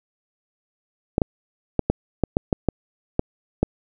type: clicks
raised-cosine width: 2 ms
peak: -4 dBFS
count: 10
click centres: 1.181 / 1.218 / 1.793 / 1.9 / 2.237 / 2.369 / 2.528 / 2.687 / 3.194 / 3.63 s
effects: none